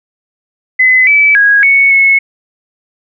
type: tone with pitch steps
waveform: sine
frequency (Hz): 2027 / 2302 / 1649 / 2216 / 2191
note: B6 / D7 / G#6 / C#7 / C#7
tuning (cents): +45 / -35 / -13 / -1 / -21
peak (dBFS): -4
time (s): 0.79-2.19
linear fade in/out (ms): 10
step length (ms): 280
effects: none